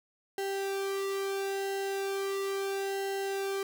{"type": "tone with flanger", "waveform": "sawtooth", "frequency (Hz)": 392, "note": "G4", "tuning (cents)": 0, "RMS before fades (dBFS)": -33, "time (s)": [0.38, 3.63], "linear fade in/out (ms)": 2, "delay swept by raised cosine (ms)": [0.84, 1.69], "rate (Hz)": 0.37, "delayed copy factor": -0.8, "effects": []}